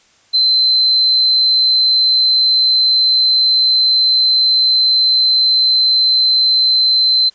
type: tone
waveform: sine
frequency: 4081 Hz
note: C8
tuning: 44 cents flat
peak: -9 dBFS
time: 0.33-7.3 s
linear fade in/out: 20 ms
effects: white hiss -52 dBFS RMS until 7.34 s + resampled to 16000 Hz